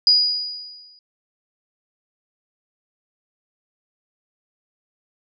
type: tone with exponential decay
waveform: sine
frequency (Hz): 4908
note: D#8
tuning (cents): -25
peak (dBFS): -9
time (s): 0.07-0.99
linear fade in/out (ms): 1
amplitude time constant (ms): 200
effects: none